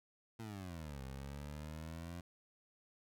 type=exponential two-way sweep; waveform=20% pulse; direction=down then up; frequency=116 to 65.5 to 87.5 Hz; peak=-40 dBFS; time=0.39-2.21 s; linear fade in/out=5 ms; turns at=1.03 s; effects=none